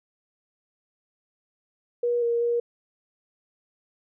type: tone with pitch steps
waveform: sine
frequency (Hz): 479.9 / 469.8 / 473.9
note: B4 / A#4 / A#4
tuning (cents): -50 / +13 / +28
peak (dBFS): -21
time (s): 2.03-2.6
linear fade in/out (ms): 5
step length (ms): 190
effects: none

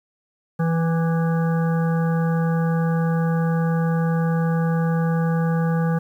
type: harmonic tone with a mistuned harmonic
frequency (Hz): 164.81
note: E3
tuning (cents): 0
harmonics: 1 / 3 / 5 / 7 / 9 / 10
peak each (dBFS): -18 / -28 / -32 / -35 / -37 / -38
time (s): 0.59-5.99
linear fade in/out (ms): 10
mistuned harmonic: 7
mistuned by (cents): +33
effects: 9-bit

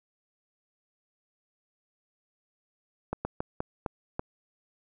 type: slowing click train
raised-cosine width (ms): 1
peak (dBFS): -16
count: 6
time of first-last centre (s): 3.13-4.194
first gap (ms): 120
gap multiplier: 1.29
effects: none

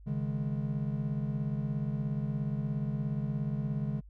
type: chord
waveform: triangle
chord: C# suspended second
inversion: none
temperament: equal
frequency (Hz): 138.59 / 155.56 / 207.7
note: C#3 / D#3 / G#3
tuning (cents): 0 / 0 / 0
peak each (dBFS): -31 / -34 / -34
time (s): 0.06-4.01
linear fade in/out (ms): 20
effects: added 50 Hz sine -49 dBFS peak until 4.09 s

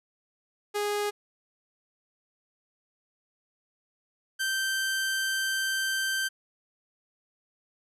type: tone pair in turn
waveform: sawtooth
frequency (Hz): 413.1 / 1559.7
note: G#4 / G6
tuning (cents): -9 / -9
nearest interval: octave + major seventh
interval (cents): 2300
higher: second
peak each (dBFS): -23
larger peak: neither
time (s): 0.74-1.11 / 4.39-6.29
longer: second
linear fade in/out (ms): 20
effects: resampled to 32000 Hz

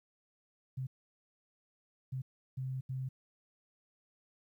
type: tone bursts at uneven times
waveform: sine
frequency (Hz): 130.81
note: C3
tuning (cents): 0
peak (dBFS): -35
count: 4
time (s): 0.77-0.87 / 2.12-2.22 / 2.57-2.81 / 2.89-3.09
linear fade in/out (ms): 10
effects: 12-bit

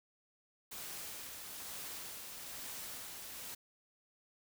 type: noise with tremolo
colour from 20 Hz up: white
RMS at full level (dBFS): -45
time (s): 0.71-3.55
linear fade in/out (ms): 10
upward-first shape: sine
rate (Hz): 1.1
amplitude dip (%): 30
effects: none

